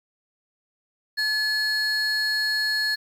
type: tone pair together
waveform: triangle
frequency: 1716 / 4314 Hz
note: A6 / C#8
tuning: -44 / -48 cents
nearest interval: octave + major third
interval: 1596 cents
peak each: -21 / -22 dBFS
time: 1.17-2.96 s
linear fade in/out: 20 ms
effects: tanh soft clip ceiling -17 dBFS + 9-bit